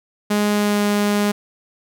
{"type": "tone with pitch glide", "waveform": "sawtooth", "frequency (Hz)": [207.7, 205.9], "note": ["G#3", "G#3"], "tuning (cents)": [0, -15], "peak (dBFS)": -12, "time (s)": [0.3, 1.32], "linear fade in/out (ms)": 10, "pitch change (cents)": -15, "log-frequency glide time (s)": [0.5, 0.84], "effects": []}